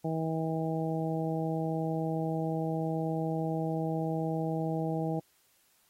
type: harmonic tone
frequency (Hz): 160.8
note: E3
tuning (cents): -43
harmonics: 1 / 2 / 3 / 4 / 5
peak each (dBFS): -32 / -35 / -37 / -38 / -39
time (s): 0.04-5.2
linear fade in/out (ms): 10
effects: white hiss -68 dBFS RMS until 5.89 s + AAC 48 kbps